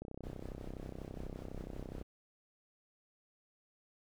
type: click train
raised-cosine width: 2 ms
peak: -31 dBFS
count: 65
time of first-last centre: 0.02-2.014 s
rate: 32.1 Hz
type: noise with tremolo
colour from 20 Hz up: brown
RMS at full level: -47 dBFS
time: 0.23-2.03 s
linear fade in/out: 10 ms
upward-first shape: sine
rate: 5.3 Hz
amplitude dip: 45%
effects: none